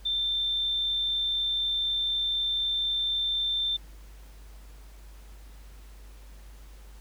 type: tone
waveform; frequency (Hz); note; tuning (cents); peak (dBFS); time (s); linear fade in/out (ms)
sine; 3568; A7; +23; -25; 0.05-3.77; 10
effects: added 50 Hz sine -45 dBFS peak until 7 s + pink hiss -57 dBFS RMS until 7 s